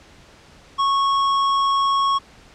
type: tone with tanh clipping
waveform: triangle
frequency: 1102 Hz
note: C#6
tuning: 11 cents flat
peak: -18 dBFS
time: 0.78-2.19 s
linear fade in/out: 20 ms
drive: 17 dB
effects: pink hiss -48 dBFS RMS until 2.54 s + low-pass 6000 Hz 12 dB/octave